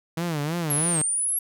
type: tone with vibrato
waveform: sawtooth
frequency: 158.5 Hz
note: D#3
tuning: 32 cents sharp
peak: -21 dBFS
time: 0.17-1.02 s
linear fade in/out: 5 ms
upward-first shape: sine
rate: 3.1 Hz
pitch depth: 170 cents each way
type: exponential two-way sweep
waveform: sine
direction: down then up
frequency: 11410 to 8372 to 11410 Hz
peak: -22 dBFS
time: 0.7-1.39 s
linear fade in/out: 5 ms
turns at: 0.98 s
effects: none